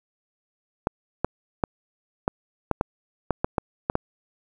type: clicks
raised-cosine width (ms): 1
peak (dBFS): -7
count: 11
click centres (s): 0.871 / 1.246 / 1.638 / 2.279 / 2.713 / 2.811 / 3.307 / 3.445 / 3.582 / 3.899 / 3.954
effects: 8-bit